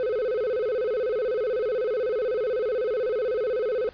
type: tone with vibrato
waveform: triangle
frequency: 466.2 Hz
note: A#4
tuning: in tune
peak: -21 dBFS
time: 0-3.89 s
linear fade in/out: 0 ms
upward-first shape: square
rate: 16 Hz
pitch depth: 150 cents each way
effects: pink hiss -51 dBFS RMS until 3.93 s + resampled to 11025 Hz

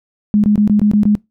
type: tone bursts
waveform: sine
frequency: 208.7 Hz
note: G#3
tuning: 9 cents sharp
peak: -8 dBFS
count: 7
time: 0.34-1.152 s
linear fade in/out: 0 ms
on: 98 ms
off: 21 ms
effects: noise-tail reverb RT60 0.2 s tail -24 dB re dry

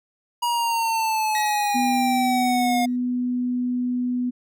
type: exponential sweep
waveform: square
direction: down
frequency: 960 to 712 Hz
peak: -21 dBFS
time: 0.42-2.86 s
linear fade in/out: 10 ms
type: tone with exponential decay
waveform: sawtooth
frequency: 1907 Hz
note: A#6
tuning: 39 cents sharp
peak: -22 dBFS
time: 1.35-2.96 s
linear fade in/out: 1 ms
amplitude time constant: 350 ms
type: tone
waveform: sine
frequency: 247.6 Hz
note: B3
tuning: 5 cents sharp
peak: -21 dBFS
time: 1.74-4.31 s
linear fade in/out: 20 ms
effects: none

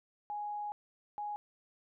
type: tone bursts at uneven times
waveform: sine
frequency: 831 Hz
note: G#5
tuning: 1 cent sharp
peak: -36 dBFS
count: 2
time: 0.3-0.72 / 1.18-1.36 s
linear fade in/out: 0 ms
effects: none

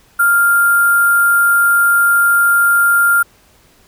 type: tone with sample-and-hold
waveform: sine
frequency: 1396.9 Hz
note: F6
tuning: in tune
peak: -8 dBFS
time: 0.19-3.23 s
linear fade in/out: 10 ms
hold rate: 11025 Hz
effects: pink hiss -50 dBFS RMS until 3.87 s

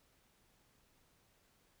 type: silence
effects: pink hiss -72 dBFS RMS until 1.8 s

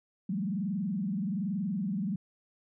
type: tone with frequency modulation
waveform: sine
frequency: 195.1 Hz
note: G3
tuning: 8 cents flat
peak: -29 dBFS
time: 0.29-2.16 s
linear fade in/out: 5 ms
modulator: 21.2 Hz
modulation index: 1.2
effects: none

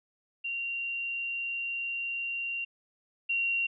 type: tone pair in turn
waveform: sine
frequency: 2763 / 2753 Hz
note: F7 / F7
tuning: -19 / -25 cents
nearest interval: unison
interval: 6 cents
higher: first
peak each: -31 / -26 dBFS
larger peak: second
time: 0.44-2.65 / 3.29-3.67 s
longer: first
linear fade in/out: 10 ms
effects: none

